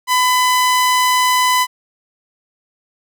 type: tone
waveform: sawtooth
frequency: 1004 Hz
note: B5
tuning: 28 cents sharp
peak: -8 dBFS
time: 0.07-1.67 s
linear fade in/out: 50 ms
effects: none